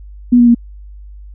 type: tone with pitch steps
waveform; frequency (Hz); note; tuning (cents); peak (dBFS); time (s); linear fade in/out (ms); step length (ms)
sine; 244 / 239.9 / 236; B3 / A#3 / A#3; -21 / +50 / +22; -4; 0.32-0.548; 10; 76
effects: added 50 Hz sine -31 dBFS peak until 1.34 s